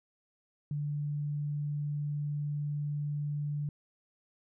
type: tone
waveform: sine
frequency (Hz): 146.7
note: D3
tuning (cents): -2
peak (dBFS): -31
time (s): 0.71-3.69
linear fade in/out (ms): 2
effects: none